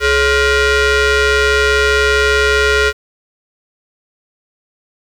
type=ring-modulated tone; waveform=sawtooth; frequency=491.8 Hz; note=B4; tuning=7 cents flat; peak=-3 dBFS; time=0-2.93 s; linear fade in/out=50 ms; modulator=916 Hz; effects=low-pass 6000 Hz 12 dB/octave + 7-bit